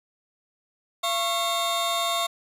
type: tone cluster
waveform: 40% pulse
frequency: 682 / 1100 / 3652 Hz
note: F5 / C#6 / A#7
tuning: -41 / -14 / -36 cents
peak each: -27 dBFS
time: 1.03-2.27 s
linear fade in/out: 10 ms
effects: resampled to 32000 Hz + 9-bit